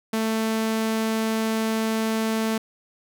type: tone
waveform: sawtooth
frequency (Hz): 221.7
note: A3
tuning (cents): +13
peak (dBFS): -18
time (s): 0.13-2.58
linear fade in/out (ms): 5
effects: none